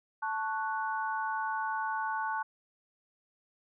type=chord; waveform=sine; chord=F# minor; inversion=first; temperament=equal; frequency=880 / 1108.7 / 1480 Hz; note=A5 / C#6 / F#6; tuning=0 / 0 / 0 cents; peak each=-33 / -37 / -36 dBFS; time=0.22-2.43 s; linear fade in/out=10 ms; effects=none